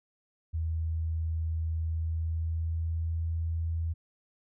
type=tone with pitch glide; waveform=sine; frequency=80.9 to 82.22 Hz; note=E2 to E2; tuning=-32 to -4 cents; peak=-28 dBFS; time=0.53-3.94 s; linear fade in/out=20 ms; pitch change=+28 cents; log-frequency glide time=1.82-3.23 s; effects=none